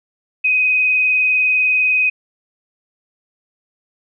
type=tone with vibrato; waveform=sine; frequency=2512 Hz; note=D#7; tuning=16 cents sharp; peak=-12 dBFS; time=0.44-2.1 s; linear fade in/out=10 ms; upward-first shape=sine; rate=20 Hz; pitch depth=23 cents each way; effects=none